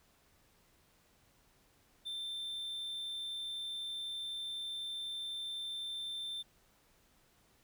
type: tone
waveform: triangle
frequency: 3564 Hz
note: A7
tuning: 22 cents sharp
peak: -37 dBFS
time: 2.05-6.43 s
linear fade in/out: 20 ms
effects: pink hiss -69 dBFS RMS until 7.63 s